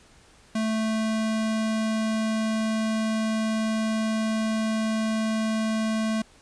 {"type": "tone", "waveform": "square", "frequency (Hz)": 219.9, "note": "A3", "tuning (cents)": -1, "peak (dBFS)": -24, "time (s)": [0.55, 6.22], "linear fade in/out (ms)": 5, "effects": ["pink hiss -55 dBFS RMS until 6.41 s", "resampled to 22050 Hz"]}